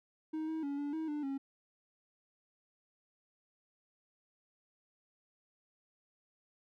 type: tone with pitch steps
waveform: triangle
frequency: 313.9 / 318.8 / 282.6 / 288.1 / 318.5 / 296.5 / 273.2 Hz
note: D#4 / D#4 / C#4 / D4 / D#4 / D4 / C#4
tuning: +15 / +42 / +34 / -33 / +41 / +17 / -25 cents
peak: -33 dBFS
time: 0.33-1.38 s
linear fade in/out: 10 ms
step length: 150 ms
effects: none